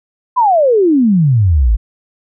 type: exponential sweep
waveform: sine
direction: down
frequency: 1039 to 48.7 Hz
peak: -7 dBFS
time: 0.36-1.77 s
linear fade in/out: 20 ms
effects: none